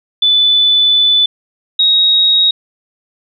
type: tone pair in turn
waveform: sine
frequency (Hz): 3491 / 3781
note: A7 / A#7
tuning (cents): -14 / +24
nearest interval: minor second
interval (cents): 138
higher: second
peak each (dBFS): -7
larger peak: neither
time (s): 0.22-1.26 / 1.79-2.51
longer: first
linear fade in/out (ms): 5
effects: none